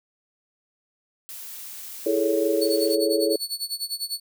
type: noise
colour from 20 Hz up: blue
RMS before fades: -38 dBFS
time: 1.29-2.95 s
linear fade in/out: 0 ms
type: chord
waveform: sine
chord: A major seventh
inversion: second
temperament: equal with one note detuned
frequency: 329.6 / 415.3 / 440 / 558.9 Hz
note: E4 / G#4 / A4 / C#5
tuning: 0 / 0 / 0 / +14 cents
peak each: -25 dBFS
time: 2.06-3.36 s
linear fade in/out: 5 ms
type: tone with tremolo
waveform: sawtooth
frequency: 4435 Hz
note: C#8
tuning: in tune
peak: -22 dBFS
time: 2.61-4.2 s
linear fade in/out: 10 ms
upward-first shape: sine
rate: 10 Hz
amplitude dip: 90%
effects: none